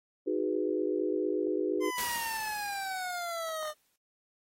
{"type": "chord", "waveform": "sine", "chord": "G# minor seventh", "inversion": "second", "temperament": "equal with one note detuned", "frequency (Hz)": [311.1, 366.6, 415.3, 493.9], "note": ["D#4", "F#4", "G#4", "B4"], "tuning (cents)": [0, -16, 0, 0], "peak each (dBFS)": [-33, -32, -33, -36], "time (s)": [0.26, 1.91], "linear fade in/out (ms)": 20}
{"type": "exponential sweep", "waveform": "25% pulse", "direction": "down", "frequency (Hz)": [1039, 603], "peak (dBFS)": -30, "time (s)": [1.8, 3.74], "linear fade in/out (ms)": 50}
{"type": "noise with exponential decay", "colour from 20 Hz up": "white", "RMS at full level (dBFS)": -35, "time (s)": [1.98, 3.96], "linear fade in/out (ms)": 2, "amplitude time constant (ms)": 430}
{"effects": ["AAC 48 kbps"]}